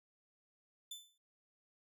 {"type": "tone with exponential decay", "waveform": "sawtooth", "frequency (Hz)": 3520, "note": "A7", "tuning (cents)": 0, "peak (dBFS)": -39, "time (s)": [0.91, 1.18], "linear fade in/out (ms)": 5, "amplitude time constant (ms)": 57, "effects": []}